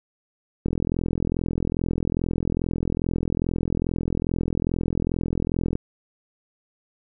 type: click train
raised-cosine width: 3 ms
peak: -11 dBFS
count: 217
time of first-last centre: 0.66-5.754 s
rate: 42.4 Hz
effects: none